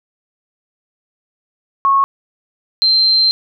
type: tone pair in turn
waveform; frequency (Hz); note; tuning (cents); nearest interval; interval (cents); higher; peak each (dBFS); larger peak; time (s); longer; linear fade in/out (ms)
sine; 1097 / 4132; C#6 / C8; -18 / -22; octave + major seventh; 2296; second; -9; neither; 1.85-2.04 / 2.82-3.31; second; 0
effects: none